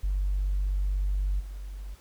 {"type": "tone with level steps", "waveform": "sine", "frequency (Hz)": 48.12, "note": "G1", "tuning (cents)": -31, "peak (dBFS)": [-23, -35], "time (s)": [0.03, 1.95], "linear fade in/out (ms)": 10, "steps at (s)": 1.39, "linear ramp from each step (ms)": 20, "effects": ["tanh soft clip ceiling -20 dBFS", "pink hiss -57 dBFS RMS until 2 s"]}